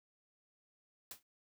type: noise with exponential decay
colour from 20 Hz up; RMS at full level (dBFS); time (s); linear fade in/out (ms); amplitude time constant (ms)
white; -43; 1.11-1.23; 2; 24
effects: none